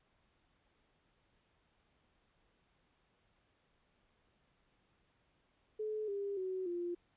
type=tone with pitch steps; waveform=sine; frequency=429.7 / 400.9 / 374.1 / 349 Hz; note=A4 / G4 / F#4 / F4; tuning=-41 / +39 / +19 / -1 cents; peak=-36 dBFS; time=5.79-6.95 s; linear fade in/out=10 ms; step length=290 ms; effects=pink hiss -75 dBFS RMS until 7.16 s + resampled to 8000 Hz